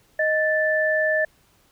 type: tone pair together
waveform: sine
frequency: 623.6 / 1760 Hz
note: D#5 / A6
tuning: +4 / 0 cents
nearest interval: octave + tritone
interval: 1796 cents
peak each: -21 dBFS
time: 0.19-1.25 s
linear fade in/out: 5 ms
effects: pink hiss -60 dBFS RMS until 1.71 s